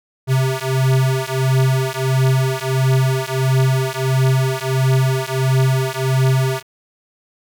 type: beating tone pair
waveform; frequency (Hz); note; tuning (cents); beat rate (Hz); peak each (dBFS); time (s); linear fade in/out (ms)
square; 130.81 / 132.31; C3 / C3; 0 / +20; 1.5; -18; 0.27-6.63; 50
effects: none